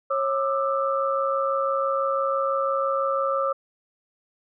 sine tone cluster, 546 / 1192 / 1318 Hz, C#5 / D6 / E6, -26 / +25 / -1 cents, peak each -24 / -26 / -28 dBFS, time 0.1-3.53 s, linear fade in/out 10 ms, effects none

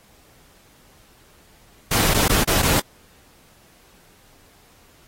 pink noise with dropouts, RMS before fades -19 dBFS, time 1.91-2.8 s, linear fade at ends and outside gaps 5 ms, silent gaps 2.137-2.143 / 2.281-2.294 / 2.438-2.474 / 2.619-2.628 s, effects pink hiss -54 dBFS RMS until 5.07 s + AAC 48 kbps

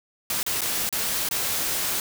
white noise with dropouts, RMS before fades -26 dBFS, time 0.3-2 s, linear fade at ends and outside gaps 1 ms, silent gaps 0.43-0.464 / 0.608-0.617 / 0.891-0.926 / 1.288-1.311 s, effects none

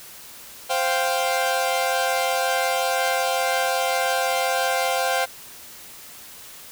sawtooth chord, C suspended fourth, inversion none, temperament equal, 523.3 / 698.5 / 784 Hz, C5 / F5 / G5, 0 / 0 / 0 cents, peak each -21 dBFS, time 0.69-5.26 s, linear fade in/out 20 ms, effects white hiss -42 dBFS RMS until 6.71 s

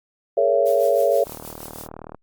sine chord, A# half-diminished seventh, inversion third, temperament just, 419.5 / 466.2 / 559.4 / 671.3 Hz, G#4 / A#4 / C#5 / E5, +17 / 0 / +16 / +31 cents, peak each -23 / -22 / -18 / -21 dBFS, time 0.37-1.24 s, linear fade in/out 5 ms
blue noise with tremolo, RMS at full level -37 dBFS, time 0.65-1.88 s, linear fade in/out 20 ms, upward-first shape sine, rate 6.3 Hz, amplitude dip 60%
click train, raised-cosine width 1 ms, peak -21 dBFS, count 35, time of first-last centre 1.27-2.146 s, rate 38.8 Hz
effects Opus 32 kbps

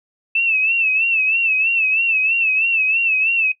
sine tone with vibrato, 2637 Hz, E7, in tune, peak -14 dBFS, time 0.35-3.52 s, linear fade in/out 5 ms, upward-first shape sine, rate 3.1 Hz, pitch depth 77 cents each way, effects noise-tail reverb RT60 0.1 s tail -19 dB re dry

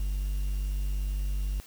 triangle tone with quantisation, 48.88 Hz, G1, 4 cents flat, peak -25 dBFS, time 0-1.6 s, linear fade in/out 0 ms, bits 9, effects white hiss -52 dBFS RMS until 1.66 s

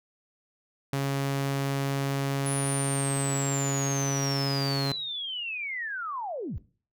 sawtooth tone, 138.1 Hz, C#3, 6 cents flat, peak -22 dBFS, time 0.93-4.92 s, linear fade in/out 2 ms
sine linear sweep, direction down, 9956 to 43.26 Hz, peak -31 dBFS, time 2.46-6.58 s, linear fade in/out 0 ms
effects noise-tail reverb RT60 0.4 s tail -17 dB re dry

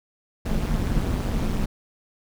brown noise with amplitude modulation, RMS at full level -20 dBFS, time 0.45-1.66 s, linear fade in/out 10 ms, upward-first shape sine, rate 190 Hz, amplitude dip 85%, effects none

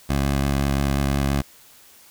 15% pulse tone with vibrato, 69.3 Hz, C#2, in tune, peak -13 dBFS, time 0.09-1.42 s, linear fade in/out 10 ms, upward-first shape square, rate 5.8 Hz, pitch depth 16 cents each way, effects white hiss -50 dBFS RMS until 2.1 s

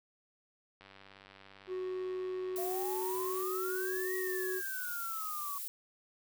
click train, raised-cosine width 0.3 ms, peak -38 dBFS, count 257, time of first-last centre 0.81-3.428 s, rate 97.8 Hz
triangle tone with pitch glide, 370 to 372.8 Hz, F#4 to F#4, 0 to +13 cents, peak -33 dBFS, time 1.67-4.62 s, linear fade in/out 50 ms, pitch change +13 cents, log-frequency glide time 2.64-2.97 s
violet noise, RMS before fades -41 dBFS, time 2.56-5.68 s, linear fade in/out 0 ms
sine exponential two-way sweep, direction up then down, 673 to 1908 to 1119 Hz, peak -39 dBFS, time 2.58-5.58 s, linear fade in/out 2 ms, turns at 4.15 s
effects none

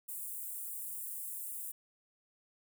white high-pass noise, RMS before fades -42 dBFS, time 0.08-1.72 s, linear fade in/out 10 ms, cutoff 8200 Hz, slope 48 dB/octave, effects none

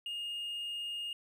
triangle tone, 2842 Hz, F7, 30 cents sharp, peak -34 dBFS, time 0.06-1.13 s, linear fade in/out 2 ms, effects tanh soft clip ceiling -30 dBFS

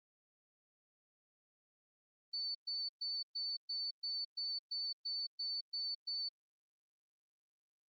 sine tone bursts, 4507 Hz, C#8, 28 cents sharp, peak -37 dBFS, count 12, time 2.33-6.29 s, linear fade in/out 10 ms, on 220 ms, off 120 ms, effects Opus 24 kbps

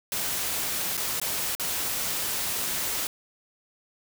white noise with dropouts, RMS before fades -29 dBFS, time 0.12-3.07 s, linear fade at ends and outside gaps 1 ms, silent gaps 0.97-0.976 / 1.199-1.215 / 1.551-1.597 s, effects none

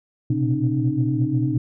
sine tone cluster, 119.1 / 124.6 / 133.2 / 267.4 / 305.5 Hz, A#2 / B2 / C3 / C4 / D#4, +38 / +16 / +31 / +38 / -32 cents, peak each -26 / -23 / -24 / -28 / -23 dBFS, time 0.3-1.58 s, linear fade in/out 5 ms, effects tanh soft clip ceiling -7 dBFS

